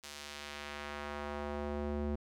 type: tone with band-pass filter sweep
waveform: square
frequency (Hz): 73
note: D2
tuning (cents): -10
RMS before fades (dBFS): -40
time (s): 0.03-2.16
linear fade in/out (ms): 10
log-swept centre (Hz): 6000 to 270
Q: 0.75
effects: none